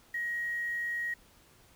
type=tone with quantisation; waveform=sine; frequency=1891 Hz; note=A#6; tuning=24 cents sharp; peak=-31 dBFS; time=0.14-1.14 s; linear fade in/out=5 ms; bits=9; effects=pink hiss -61 dBFS RMS until 1.75 s